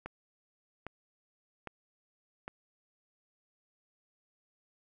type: click train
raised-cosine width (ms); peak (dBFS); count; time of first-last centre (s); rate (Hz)
0.5; -25; 4; 0.06-2.479; 1.24
effects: none